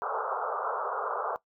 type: band-pass noise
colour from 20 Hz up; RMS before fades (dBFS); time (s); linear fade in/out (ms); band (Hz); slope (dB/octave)
white; -32; 0.02-1.36; 0; 420 to 1400; 96
effects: noise-tail reverb RT60 0.1 s tail -18 dB re dry